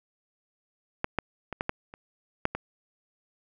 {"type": "clicks", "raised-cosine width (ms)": 0.5, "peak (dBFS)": [-11, -10, -19, -13, -12, -28, -8, -16], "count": 8, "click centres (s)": [1.044, 1.187, 1.527, 1.609, 1.694, 1.939, 2.454, 2.55], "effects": []}